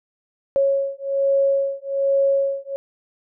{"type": "beating tone pair", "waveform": "sine", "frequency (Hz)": [550, 551.2], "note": ["C#5", "C#5"], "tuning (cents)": [-14, -10], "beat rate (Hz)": 1.2, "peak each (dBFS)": -20, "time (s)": [0.56, 2.76], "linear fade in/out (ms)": 0, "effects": []}